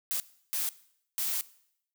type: noise bursts at uneven times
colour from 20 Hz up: blue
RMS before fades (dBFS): -31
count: 3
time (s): 0.11-0.2 / 0.53-0.69 / 1.18-1.41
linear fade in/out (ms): 0
effects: noise-tail reverb RT60 0.7 s tail -19 dB re dry